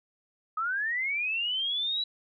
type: linear sweep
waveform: sine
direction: up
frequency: 1244.5 to 3944 Hz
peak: -27 dBFS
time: 0.57-2.04 s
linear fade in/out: 5 ms
effects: none